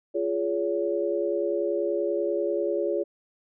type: tone cluster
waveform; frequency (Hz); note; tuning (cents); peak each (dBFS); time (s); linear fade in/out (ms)
sine; 346 / 416.3 / 566; F4 / G#4 / C#5; -16 / +4 / +36; -28; 0.14-3.04; 20
effects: none